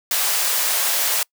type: high-pass noise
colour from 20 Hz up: white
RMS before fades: -20 dBFS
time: 0.11-1.23 s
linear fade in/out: 2 ms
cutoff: 510 Hz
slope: 24 dB/octave
effects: noise-tail reverb RT60 0.1 s tail -26 dB re dry